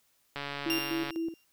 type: click train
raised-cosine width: 0.3 ms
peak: -20 dBFS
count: 107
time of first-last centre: 0.36-1.106 s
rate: 142 Hz
type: tone with tremolo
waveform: sine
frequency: 329.6 Hz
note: E4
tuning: in tune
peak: -29 dBFS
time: 0.66-1.34 s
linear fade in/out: 2 ms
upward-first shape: square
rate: 4 Hz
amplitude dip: 70%
type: tone with exponential decay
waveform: 30% pulse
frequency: 2782 Hz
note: F7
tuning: 7 cents flat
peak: -25 dBFS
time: 0.7-1.44 s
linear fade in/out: 1 ms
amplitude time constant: 160 ms
effects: white hiss -70 dBFS RMS until 1.52 s